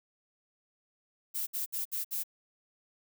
violet noise bursts, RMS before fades -34 dBFS, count 5, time 1.34-2.238 s, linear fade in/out 20 ms, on 130 ms, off 62 ms, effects none

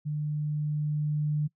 sine tone with level ramp, 150 Hz, D3, 37 cents sharp, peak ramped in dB -28 to -24 dBFS, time 0.05-1.48 s, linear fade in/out 20 ms, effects noise-tail reverb RT60 0.1 s tail -23 dB re dry

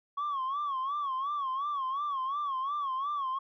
sine tone with vibrato, 1108.7 Hz, C#6, in tune, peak -28 dBFS, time 0.17-3.39 s, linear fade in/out 10 ms, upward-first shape sine, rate 2.8 Hz, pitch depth 120 cents each way, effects tanh soft clip ceiling -28 dBFS

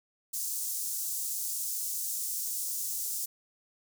pink high-pass noise, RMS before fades -34 dBFS, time 0.33-3.26 s, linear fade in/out 10 ms, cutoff 6500 Hz, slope 24 dB/octave, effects none

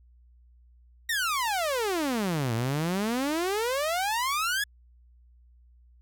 sawtooth exponential two-way sweep, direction down then up, 1911 to 110.5 to 1720 Hz, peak -22 dBFS, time 1.09-4.64 s, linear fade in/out 5 ms, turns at 2.54 s, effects added 60 Hz sine -54 dBFS peak until 6.01 s

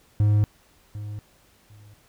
triangle tone with echo, 104.6 Hz, G#2, 13 cents sharp, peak -14 dBFS, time 0.2-0.44 s, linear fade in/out 0 ms, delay 750 ms, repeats 2, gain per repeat -15 dB, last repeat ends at 1.94 s, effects pink hiss -59 dBFS RMS until 2.08 s

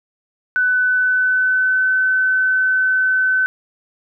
sine tone with pitch glide, 1499 to 1519 Hz, F#6 to F#6, +22 to +45 cents, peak -13 dBFS, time 0.56-3.46 s, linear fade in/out 0 ms, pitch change +23 cents, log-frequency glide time 0.79-1.91 s, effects none

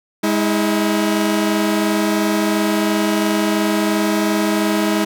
sawtooth tone pair together, 207.1 / 322.1 Hz, G#3 / E4, -5 / -40 cents, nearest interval minor sixth, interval 765 cents, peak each -14 / -14 dBFS, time 0.23-5.05 s, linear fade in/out 10 ms, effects none

